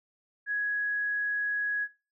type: tone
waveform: sine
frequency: 1669 Hz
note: G#6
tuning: 8 cents sharp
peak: -27 dBFS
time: 0.46-1.88 s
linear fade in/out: 50 ms
effects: noise-tail reverb RT60 0.3 s tail -18 dB re dry